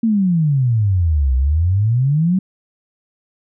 sine exponential two-way sweep, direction down then up, 233.1 to 62.6 to 193.6 Hz, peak -12 dBFS, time 0.03-2.39 s, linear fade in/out 5 ms, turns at 1.35 s, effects none

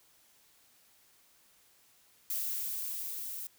violet noise with level ramp, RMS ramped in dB -34 to -41 dBFS, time 2.3-3.47 s, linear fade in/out 2 ms, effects white hiss -65 dBFS RMS until 3.58 s

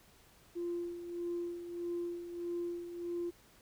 sine tone with tremolo, 346.4 Hz, F4, 14 cents flat, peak -33 dBFS, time 0.55-3.31 s, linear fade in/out 20 ms, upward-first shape sine, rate 1.6 Hz, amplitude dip 65%, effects tanh soft clip ceiling -30 dBFS + pink hiss -63 dBFS RMS until 3.61 s

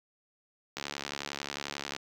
click train, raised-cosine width 0.2 ms, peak -17 dBFS, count 86, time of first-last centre 0.77-1.964 s, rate 71.2 Hz, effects high-pass 80 Hz 12 dB/octave + 8-bit

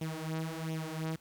sawtooth tone with flanger, 160 Hz, D#3, 49 cents sharp, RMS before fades -37 dBFS, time 0.01-1.16 s, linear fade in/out 5 ms, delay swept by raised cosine 0.32 to 6.22 ms, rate 1.4 Hz, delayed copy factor +0.75, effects pink hiss -64 dBFS RMS until 1.2 s

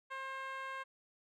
10% pulse tone with band-pass filter, 533 Hz, C5, 32 cents sharp, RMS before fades -43 dBFS, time 0.1-0.84 s, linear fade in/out 20 ms, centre 1200 Hz, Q 1.5, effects none

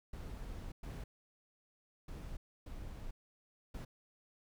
brown noise bursts at uneven times, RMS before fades -45 dBFS, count 5, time 0.13-0.72 / 0.83-1.04 / 2.08-2.37 / 2.66-3.11 / 3.74-3.85 s, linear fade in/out 5 ms, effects none

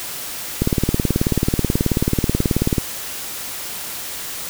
click train, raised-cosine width 3 ms, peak -3 dBFS, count 41, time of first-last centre 0.62-2.782 s, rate 18.5 Hz, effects white hiss -29 dBFS RMS until 4.49 s

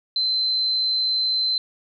sine tone, 4078 Hz, C8, 45 cents flat, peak -19 dBFS, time 0.16-1.58 s, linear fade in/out 2 ms, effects none

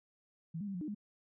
sine tone with pitch steps, 163.6 / 205.5 / 196 / 178 / 304.4 / 207.3 Hz, E3 / G#3 / G3 / F3 / D#4 / G#3, -13 / -18 / 0 / +33 / -38 / -3 cents, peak -37 dBFS, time 0.54-0.948 s, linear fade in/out 10 ms, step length 68 ms, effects none

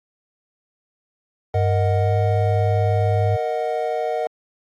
triangle chord, D# minor, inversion second, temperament equal with one note detuned, 466.2 / 622.3 / 735.3 Hz, A#4 / D#5 / F#5, 0 / 0 / -11 cents, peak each -23 dBFS, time 1.54-4.27 s, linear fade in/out 2 ms
sine tone with pitch glide, 98 to 101.63 Hz, G2 to G#2, 0 to -37 cents, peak -17 dBFS, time 1.54-3.37 s, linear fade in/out 20 ms, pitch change +63 cents, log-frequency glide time 1.97-2.16 s
effects AAC 64 kbps

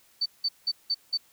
sine tone bursts, 4548 Hz, C#8, 44 cents sharp, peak -23 dBFS, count 5, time 0.21-1.175 s, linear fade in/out 10 ms, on 49 ms, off 180 ms, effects white hiss -61 dBFS RMS until 1.32 s

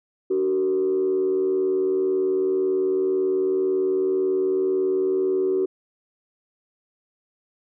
sine tone with frequency modulation, 377.2 Hz, F#4, 33 cents sharp, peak -18 dBFS, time 0.3-5.66 s, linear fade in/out 10 ms, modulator 81.9 Hz, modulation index 0.53, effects tanh soft clip ceiling -14 dBFS

